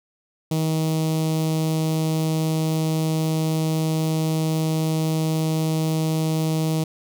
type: tone with notch filter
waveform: sawtooth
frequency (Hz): 158.6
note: D#3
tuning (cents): +33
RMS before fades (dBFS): -22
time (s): 0.51-6.84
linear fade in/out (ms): 5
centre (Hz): 1600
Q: 0.6
effects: none